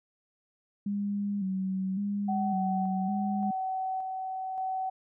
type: tone with vibrato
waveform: sine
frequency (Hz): 196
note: G3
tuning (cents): 0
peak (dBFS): -28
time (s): 0.86-3.51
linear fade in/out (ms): 5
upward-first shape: square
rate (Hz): 0.9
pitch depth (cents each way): 58
type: tone with tremolo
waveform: sine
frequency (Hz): 756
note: F#5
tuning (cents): +37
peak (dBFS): -29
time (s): 2.28-4.9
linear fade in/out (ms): 10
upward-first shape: square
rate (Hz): 0.87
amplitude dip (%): 30
effects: none